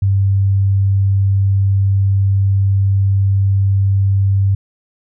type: tone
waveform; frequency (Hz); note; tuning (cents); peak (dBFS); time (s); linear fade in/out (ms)
sine; 98; G2; 0; -10; 0.02-4.55; 5
effects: none